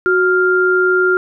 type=tone pair together; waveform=sine; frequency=368.5 / 1396.9 Hz; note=F#4 / F6; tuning=-7 / 0 cents; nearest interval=octave + major seventh; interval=2307 cents; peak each=-13 dBFS; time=0.06-1.17 s; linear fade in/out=0 ms; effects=none